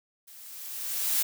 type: noise with level ramp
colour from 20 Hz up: blue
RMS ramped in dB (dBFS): -50 to -24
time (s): 0.27-1.23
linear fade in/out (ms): 10
effects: none